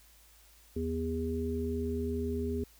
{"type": "harmonic tone", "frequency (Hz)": 81.3, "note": "E2", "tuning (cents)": -23, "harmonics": [1, 3, 5], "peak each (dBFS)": [-35, -35, -35], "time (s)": [0.76, 2.64], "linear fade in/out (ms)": 5, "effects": ["added 54 Hz sine -61 dBFS peak until 2.79 s", "white hiss -61 dBFS RMS until 2.79 s"]}